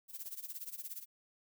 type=noise with tremolo; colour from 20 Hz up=violet; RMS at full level=-42 dBFS; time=0.08-1.06 s; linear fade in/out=50 ms; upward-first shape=sine; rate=17 Hz; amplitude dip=85%; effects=none